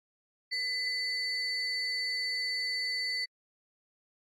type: tone pair together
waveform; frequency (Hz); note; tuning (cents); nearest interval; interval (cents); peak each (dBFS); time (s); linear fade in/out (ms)
sine; 2014 / 4508; B6 / C#8; +33 / +28; octave + major second; 1395; -32 / -31; 0.51-3.26; 20
effects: tanh soft clip ceiling -26 dBFS + AAC 64 kbps